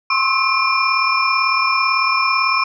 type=tone cluster; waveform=sine; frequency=1050 / 1088 / 1299 / 2398 / 5290 Hz; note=C6 / C#6 / E6 / D7 / E8; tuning=+6 / -33 / -26 / +36 / +5 cents; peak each=-20 / -20 / -23 / -18 / -23 dBFS; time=0.1-2.64 s; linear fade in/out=5 ms; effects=none